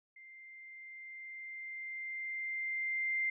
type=tone with level ramp; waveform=sine; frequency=2093 Hz; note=C7; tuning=in tune; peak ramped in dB=-52 to -30 dBFS; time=0.16-3.3 s; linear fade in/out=5 ms; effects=none